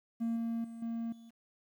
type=tone with level steps; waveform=triangle; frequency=230 Hz; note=A#3; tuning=23 cents flat; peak=-28 / -30 / -41 / -32 / -49 dBFS; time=0.2-1.31 s; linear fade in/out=20 ms; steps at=0.36 / 0.64 / 0.82 / 1.12 s; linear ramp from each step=5 ms; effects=tanh soft clip ceiling -24 dBFS + 11-bit